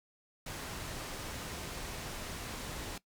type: low-pass noise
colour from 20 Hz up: pink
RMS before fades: -42 dBFS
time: 0.46-2.98 s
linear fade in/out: 5 ms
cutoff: 11000 Hz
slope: 12 dB/octave
effects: noise-tail reverb RT60 0.1 s tail -19 dB re dry